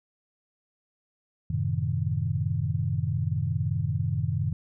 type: chord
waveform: sine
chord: F# diminished seventh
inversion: none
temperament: equal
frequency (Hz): 92.5 / 110 / 130.81 / 155.56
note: F#2 / A2 / C3 / Eb3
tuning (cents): 0 / 0 / 0 / 0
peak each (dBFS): -30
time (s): 1.5-4.53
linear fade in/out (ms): 5
effects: none